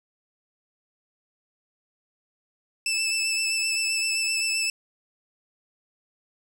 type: tone with vibrato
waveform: 20% pulse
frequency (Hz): 2637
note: E7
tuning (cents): 0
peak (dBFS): -18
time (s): 2.86-4.7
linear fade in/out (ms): 2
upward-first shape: triangle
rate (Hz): 7.7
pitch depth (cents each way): 21
effects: none